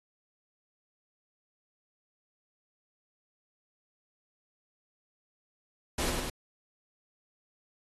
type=noise with echo; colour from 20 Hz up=pink; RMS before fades=-31 dBFS; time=5.98-6.1 s; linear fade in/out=5 ms; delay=100 ms; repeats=2; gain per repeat=-3 dB; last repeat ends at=6.3 s; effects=AAC 32 kbps